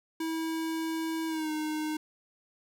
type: tone with pitch glide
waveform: square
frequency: 323.7 to 308 Hz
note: E4 to D#4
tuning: -31 to -17 cents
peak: -31 dBFS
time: 0.2-1.97 s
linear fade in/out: 5 ms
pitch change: -86 cents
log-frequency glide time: 1.27-1.51 s
effects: none